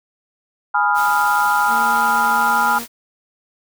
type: chord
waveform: sine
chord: F half-diminished seventh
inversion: first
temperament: equal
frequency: 830.6 / 987.8 / 1244.5 / 1396.9 Hz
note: Ab5 / Cb6 / Eb6 / F6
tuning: 0 / 0 / 0 / 0 cents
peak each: -18 / -20 / -22 / -18 dBFS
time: 0.74-2.79 s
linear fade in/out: 10 ms
type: noise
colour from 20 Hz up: white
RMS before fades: -31 dBFS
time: 0.94-2.88 s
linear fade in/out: 50 ms
type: tone with pitch glide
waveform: sawtooth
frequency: 230.4 to 234.4 Hz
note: A#3 to A#3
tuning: -20 to +10 cents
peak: -25 dBFS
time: 1.67-2.86 s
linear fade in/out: 50 ms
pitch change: +30 cents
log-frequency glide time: 2.28-2.65 s
effects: none